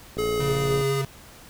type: click train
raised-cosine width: 2 ms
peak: -19 dBFS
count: 38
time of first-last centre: 0.17-0.811 s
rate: 57.7 Hz
type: tone with pitch glide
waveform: square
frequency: 424.7 to 410.9 Hz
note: G#4 to G#4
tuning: +39 to -18 cents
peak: -24 dBFS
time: 0.18-1.02 s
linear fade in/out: 10 ms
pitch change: -57 cents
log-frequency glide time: 0.32-0.85 s
type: tone with vibrato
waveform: square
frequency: 137.7 Hz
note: C#3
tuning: 11 cents flat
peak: -26 dBFS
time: 0.4-1.05 s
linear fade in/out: 2 ms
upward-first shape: square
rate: 6 Hz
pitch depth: 16 cents each way
effects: pink hiss -47 dBFS RMS until 1.49 s